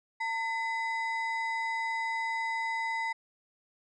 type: ring-modulated tone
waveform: triangle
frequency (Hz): 1463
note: F#6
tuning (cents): -20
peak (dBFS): -25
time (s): 0.2-3.13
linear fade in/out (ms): 10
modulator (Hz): 556
effects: resampled to 22050 Hz